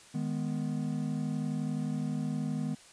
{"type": "chord", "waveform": "triangle", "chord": "G# minor", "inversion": "second", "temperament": "equal", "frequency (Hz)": [155.56, 207.7, 246.9], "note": ["D#3", "G#3", "B3"], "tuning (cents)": [0, 0, 0], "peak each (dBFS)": [-32, -34, -33], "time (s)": [0.14, 2.75], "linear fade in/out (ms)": 10, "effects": ["white hiss -55 dBFS RMS until 2.92 s", "resampled to 22050 Hz"]}